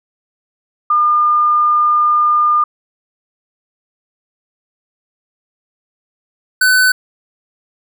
sine / square tone pair in turn, 1208 / 1506.9 Hz, D6 / F#6, +48 / +31 cents, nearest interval major third, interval 383 cents, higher second, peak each -9 dBFS, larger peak neither, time 0.9-2.64 / 6.61-6.92 s, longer first, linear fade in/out 5 ms, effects none

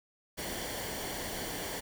pink noise with comb filter, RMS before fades -38 dBFS, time 0.37-1.81 s, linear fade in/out 20 ms, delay 0.78 ms, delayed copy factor -0.55, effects none

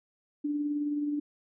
sine tone with tremolo, 293.2 Hz, D4, 3 cents flat, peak -26 dBFS, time 0.44-1.2 s, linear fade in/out 10 ms, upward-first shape triangle, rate 19 Hz, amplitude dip 40%, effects none

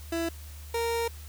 30% pulse tone pair in turn, 332.8 / 464.3 Hz, E4 / A#4, +17 / -7 cents, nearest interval tritone, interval 576 cents, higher second, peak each -25 / -24 dBFS, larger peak second, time 0.12-0.29 / 0.74-1.08 s, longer second, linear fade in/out 5 ms, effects added 75 Hz sine -41 dBFS peak until 1.28 s + white hiss -51 dBFS RMS until 1.28 s

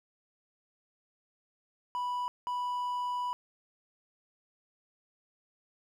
triangle tone bursts at uneven times, 985 Hz, B5, 5 cents flat, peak -29 dBFS, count 2, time 1.95-2.28 / 2.47-3.33 s, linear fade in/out 0 ms, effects none

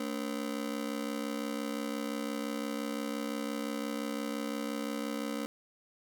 30% pulse ring-modulated tone, 255.2 Hz, C4, 43 cents flat, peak -28 dBFS, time 0-5.46 s, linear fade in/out 0 ms, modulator 32.9 Hz, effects none

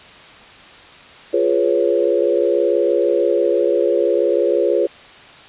sine chord, C# dominant seventh, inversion first, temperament equal, 349.2 / 415.3 / 493.9 / 554.4 Hz, E#4 / G#4 / B4 / C#5, 0 / 0 / 0 / 0 cents, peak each -19 dBFS, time 1.33-4.87 s, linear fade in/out 10 ms, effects white hiss -41 dBFS RMS until 5.48 s + resampled to 8000 Hz

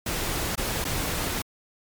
pink noise with dropouts, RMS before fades -28 dBFS, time 0.06-1.42 s, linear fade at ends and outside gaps 5 ms, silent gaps 0.555-0.576 / 0.843-0.85 s, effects MP3 96 kbps

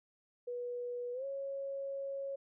sine tone with pitch glide, 487.2 to 550 Hz, B4 to C#5, -24 to -14 cents, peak -37 dBFS, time 0.47-2.36 s, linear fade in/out 10 ms, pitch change +210 cents, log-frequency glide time 1.13-1.25 s, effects none

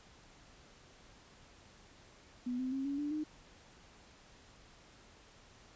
sine tone with pitch steps, 246.9 / 257.7 / 268.9 / 280.7 / 292.9 / 305.7 Hz, B3 / C4 / C4 / C#4 / D4 / D#4, 0 / -26 / +47 / +22 / -5 / -30 cents, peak -34 dBFS, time 2.46-3.24 s, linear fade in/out 10 ms, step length 130 ms, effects pink hiss -60 dBFS RMS until 5.75 s + resampled to 16000 Hz

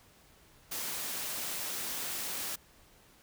white high-pass noise, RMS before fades -37 dBFS, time 0.71-2.56 s, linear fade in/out 10 ms, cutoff 130 Hz, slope 12 dB/octave, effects pink hiss -61 dBFS RMS until 3.22 s

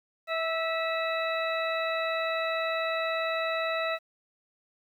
harmonic tone with a mistuned harmonic, 651 Hz, E5, 22 cents flat, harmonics 1 / 2 / 3 / 4 / 6, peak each -30 / -33 / -35 / -36 / -38 dBFS, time 0.27-3.99 s, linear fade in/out 50 ms, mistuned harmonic 2, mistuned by +19 cents, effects 10-bit

